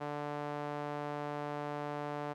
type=tone with band-pass filter; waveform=sawtooth; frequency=146.83 Hz; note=D3; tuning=in tune; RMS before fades=-39 dBFS; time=0-2.34 s; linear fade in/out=20 ms; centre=770 Hz; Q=1.1; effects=none